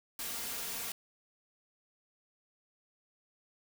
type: noise with comb filter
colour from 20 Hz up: white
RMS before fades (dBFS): -39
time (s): 0.19-0.92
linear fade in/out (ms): 2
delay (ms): 4.3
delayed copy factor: +0.55
effects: none